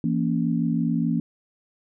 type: chord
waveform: sine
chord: A# diminished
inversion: second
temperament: just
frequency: 167.82 / 233.1 / 279.7 Hz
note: E3 / A#3 / C#4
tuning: +31 / 0 / +16 cents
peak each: -24 / -24 / -27 dBFS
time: 0.04-1.2 s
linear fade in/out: 2 ms
effects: none